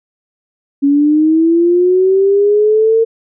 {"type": "linear sweep", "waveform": "sine", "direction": "up", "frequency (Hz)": [277.6, 456.5], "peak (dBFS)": -7, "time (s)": [0.82, 3.05], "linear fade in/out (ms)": 20, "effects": []}